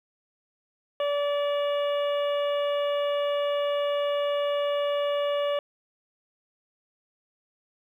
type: harmonic tone with a mistuned harmonic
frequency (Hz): 576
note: D5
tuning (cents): -34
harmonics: 1 / 2 / 3 / 4 / 5 / 6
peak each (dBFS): -24 / -34 / -42 / -44 / -38 / -44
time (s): 1-5.59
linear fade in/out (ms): 2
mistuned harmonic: 3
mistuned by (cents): +15
effects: 10-bit